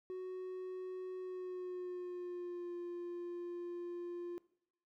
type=tone with pitch glide; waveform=triangle; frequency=370 to 349.2 Hz; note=F#4 to F4; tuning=0 to 0 cents; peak=-38 dBFS; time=0.1-4.38 s; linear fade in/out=0 ms; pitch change=-100 cents; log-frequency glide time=1.19-2.75 s; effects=noise-tail reverb RT60 0.7 s tail -21 dB re dry + tanh soft clip ceiling -34 dBFS